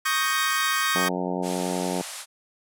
sawtooth chord, Eb dominant seventh, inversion third, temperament equal, 1108.7 / 1244.5 / 1568 / 1864.7 Hz, Db6 / Eb6 / G6 / Bb6, 0 / 0 / 0 / 0 cents, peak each -24 dBFS, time 0.05-1.09 s, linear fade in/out 10 ms
harmonic tone, 90.6 Hz, F#2, 36 cents flat, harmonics 2 / 3 / 4 / 5 / 6 / 7 / 8 / 9 / 10, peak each -30 / -32 / -33 / -34 / -35 / -35 / -36 / -37 / -37 dBFS, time 0.95-2.02 s, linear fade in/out 5 ms
white band-pass noise, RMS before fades -37 dBFS, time 1.42-2.26 s, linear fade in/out 50 ms, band 550 to 11000 Hz, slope 48 dB/octave
effects none

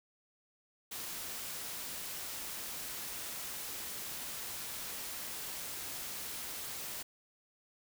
white noise, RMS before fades -42 dBFS, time 0.91-7.03 s, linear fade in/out 10 ms, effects none

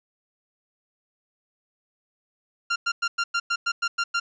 sawtooth tone bursts, 1388 Hz, F6, 11 cents flat, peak -18 dBFS, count 10, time 2.7-4.2 s, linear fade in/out 10 ms, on 60 ms, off 100 ms, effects resampled to 16000 Hz + 9-bit

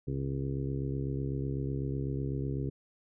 harmonic tone, 68 Hz, C#2, 33 cents flat, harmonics 1 / 2 / 3 / 4 / 5 / 6 / 7, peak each -39 / -33 / -47 / -39 / -42 / -41 / -48 dBFS, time 0.07-2.7 s, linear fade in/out 10 ms, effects none

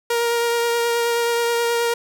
sawtooth tone with vibrato, 469.8 Hz, A#4, 13 cents sharp, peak -14 dBFS, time 0.1-1.94 s, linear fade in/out 5 ms, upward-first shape triangle, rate 9.4 Hz, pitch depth 15 cents each way, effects none

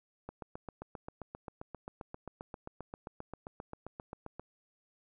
click train, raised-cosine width 1 ms, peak -28 dBFS, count 32, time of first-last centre 0.29-4.396 s, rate 7.55 Hz, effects none

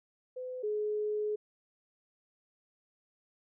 sine tone pair in turn, 507 / 422.4 Hz, B4 / G#4, +45 / +29 cents, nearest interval minor third, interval 316 cents, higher first, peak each -37 / -30 dBFS, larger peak second, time 0.36-0.63 / 0.63-1.36 s, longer second, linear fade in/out 10 ms, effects none

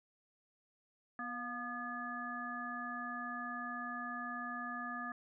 harmonic tone with a mistuned harmonic, 243.8 Hz, B3, 22 cents flat, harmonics 1 / 3 / 5 / 7, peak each -46 / -48 / -43 / -44 dBFS, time 1.19-5.12 s, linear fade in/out 2 ms, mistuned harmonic 3, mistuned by -47 cents, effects none

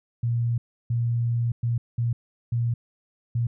sine tone bursts at uneven times, 118.1 Hz, A#2, 23 cents sharp, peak -21 dBFS, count 6, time 0.23-0.58 / 0.9-1.52 / 1.63-1.78 / 1.98-2.13 / 2.52-2.74 / 3.35-3.47 s, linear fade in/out 5 ms, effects none

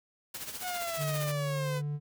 white noise with tremolo, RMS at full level -38 dBFS, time 0.34-1.32 s, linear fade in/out 5 ms, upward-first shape sine, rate 15 Hz, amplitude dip 60%
sawtooth exponential sweep, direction down, 740 to 498.6 Hz, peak -30 dBFS, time 0.61-1.82 s, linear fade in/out 50 ms
triangle tone, 146.8 Hz, D3, in tune, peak -29 dBFS, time 0.97-2 s, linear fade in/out 50 ms
effects none

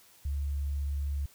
sine tone, 70.9 Hz, C#2, 40 cents sharp, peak -29 dBFS, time 0.25-1.26 s, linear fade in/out 5 ms, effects white hiss -59 dBFS RMS until 1.34 s

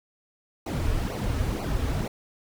brown noise with flanger, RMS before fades -27 dBFS, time 0.66-2.08 s, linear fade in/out 5 ms, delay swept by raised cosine 0.57 to 5.87 ms, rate 2.1 Hz, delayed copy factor -0.8, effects none

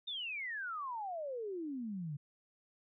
sine exponential sweep, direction down, 3700 to 138.59 Hz, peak -38 dBFS, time 0.07-2.17 s, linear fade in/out 10 ms, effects none

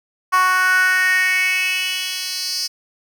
10% pulse tone with high-pass filter sweep, 370 Hz, F#4, in tune, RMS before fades -18 dBFS, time 0.32-2.68 s, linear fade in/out 20 ms, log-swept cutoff 1100 to 4900 Hz, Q 5.1, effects none

